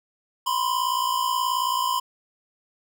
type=tone pair together; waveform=square; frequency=986 / 1044.6 Hz; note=B5 / C6; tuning=-3 / -3 cents; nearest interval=minor second; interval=100 cents; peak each=-26 / -25 dBFS; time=0.46-2 s; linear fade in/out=10 ms; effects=10-bit